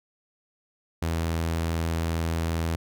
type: tone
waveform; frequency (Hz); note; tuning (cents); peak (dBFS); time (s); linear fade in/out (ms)
sawtooth; 82.4; E2; 0; -21; 1.02-2.76; 5
effects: none